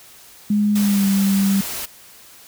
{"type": "tone with pitch glide", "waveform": "sine", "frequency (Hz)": [207.7, 196.5], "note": ["G#3", "G3"], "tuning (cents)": [0, 4], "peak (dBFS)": -14, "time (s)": [0.5, 1.61], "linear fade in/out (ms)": 5, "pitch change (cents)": -96, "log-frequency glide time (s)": [0.75, 1.07]}
{"type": "noise", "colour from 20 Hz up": "white", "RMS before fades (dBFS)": -28, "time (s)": [0.75, 1.86], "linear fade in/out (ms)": 10}
{"effects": ["white hiss -45 dBFS RMS until 2.47 s"]}